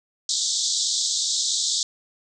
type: band-pass noise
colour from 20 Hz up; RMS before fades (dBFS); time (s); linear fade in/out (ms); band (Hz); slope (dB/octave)
pink; -24; 0.29-1.83; 2; 3500 to 8000; 96
effects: none